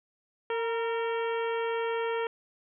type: harmonic tone with a mistuned harmonic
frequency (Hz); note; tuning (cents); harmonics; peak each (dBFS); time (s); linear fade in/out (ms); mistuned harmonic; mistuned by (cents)
457.6; A#4; -32; 1 / 2 / 3 / 4 / 5 / 6 / 7; -29 / -35 / -39 / -41 / -43 / -45 / -46; 0.5-2.27; 2; 2; +44
effects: none